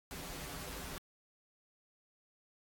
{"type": "noise with comb filter", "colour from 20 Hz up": "pink", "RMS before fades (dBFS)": -45, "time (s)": [0.11, 0.98], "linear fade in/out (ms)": 0, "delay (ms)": 9.1, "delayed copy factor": -0.8, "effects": ["AAC 64 kbps"]}